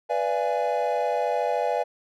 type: chord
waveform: triangle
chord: B diminished seventh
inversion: none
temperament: equal with one note detuned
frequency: 493.9 / 587.3 / 681.3 / 830.6 Hz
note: B4 / D5 / F5 / Ab5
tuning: 0 / 0 / -43 / 0 cents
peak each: -26 dBFS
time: 0.09-1.84 s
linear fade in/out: 20 ms
effects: none